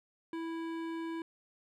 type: tone with hard clipping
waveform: sine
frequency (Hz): 329.2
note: E4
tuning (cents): -2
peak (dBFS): -38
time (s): 0.33-1.22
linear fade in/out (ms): 2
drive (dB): 15
effects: none